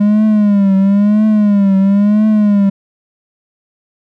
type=tone with vibrato; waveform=triangle; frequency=204 Hz; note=G#3; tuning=31 cents flat; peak=-5 dBFS; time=0-2.7 s; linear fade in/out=10 ms; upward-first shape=triangle; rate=0.99 Hz; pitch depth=110 cents each way; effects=none